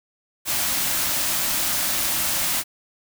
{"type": "band-stop noise", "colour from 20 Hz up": "white", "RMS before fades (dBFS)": -23, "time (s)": [0.45, 2.64], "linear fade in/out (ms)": 50, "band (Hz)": [370, 520], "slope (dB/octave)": 96, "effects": []}